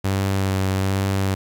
sawtooth tone with vibrato, 96.4 Hz, G2, 28 cents flat, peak -15 dBFS, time 0.04-1.35 s, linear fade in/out 10 ms, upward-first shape sine, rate 1.2 Hz, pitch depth 19 cents each way, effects 9-bit

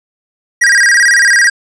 square tone with vibrato, 1757 Hz, A6, 3 cents flat, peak -6 dBFS, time 0.61-1.5 s, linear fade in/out 10 ms, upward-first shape square, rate 18 Hz, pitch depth 150 cents each way, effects resampled to 22050 Hz + 7-bit

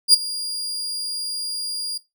35% pulse tone with ADSR envelope, 4827 Hz, D8, 47 cents sharp, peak -5 dBFS, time 0.08-1.98 s, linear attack 56 ms, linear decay 15 ms, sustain -19 dB, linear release 8 ms, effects noise-tail reverb RT60 0.2 s tail -17 dB re dry

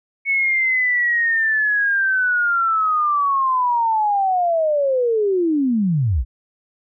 sine linear sweep, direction down, 2217 to 48.12 Hz, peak -15 dBFS, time 0.25-6.25 s, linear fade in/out 50 ms, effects none

